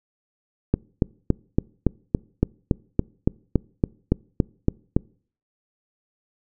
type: click train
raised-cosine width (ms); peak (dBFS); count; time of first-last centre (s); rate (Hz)
3; -4; 16; 0.74-4.965; 3.55
effects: noise-tail reverb RT60 0.5 s tail -26 dB re dry